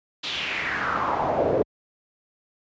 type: noise with band-pass filter sweep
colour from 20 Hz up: brown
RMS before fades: -25 dBFS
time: 0.23-1.63 s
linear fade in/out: 10 ms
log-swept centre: 3800 to 440 Hz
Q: 3.8
effects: high-pass 60 Hz 12 dB/octave + resampled to 16000 Hz